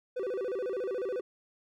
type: tone with vibrato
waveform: triangle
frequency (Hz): 438.9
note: A4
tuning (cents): -4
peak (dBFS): -29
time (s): 0.16-1.21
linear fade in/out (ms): 10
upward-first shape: square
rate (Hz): 14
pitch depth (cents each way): 230
effects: none